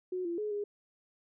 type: tone with pitch steps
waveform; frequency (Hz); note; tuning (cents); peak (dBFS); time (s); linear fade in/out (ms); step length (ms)
sine; 366.4 / 341.7 / 422.5 / 411.1; F#4 / F4 / G#4 / G#4; -17 / -38 / +30 / -18; -32; 0.12-0.64; 5; 130
effects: none